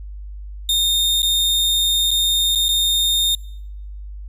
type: tone with dropouts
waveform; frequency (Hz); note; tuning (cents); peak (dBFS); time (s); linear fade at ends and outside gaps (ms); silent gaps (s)
40% pulse; 3661; A#7; -32; -14; 0.69-3.35; 2; 1.221-1.229 / 2.108-2.113 / 2.551-2.556 / 2.684-2.689
effects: noise-tail reverb RT60 0.9 s tail -26 dB re dry + added 50 Hz sine -30 dBFS peak until 4.28 s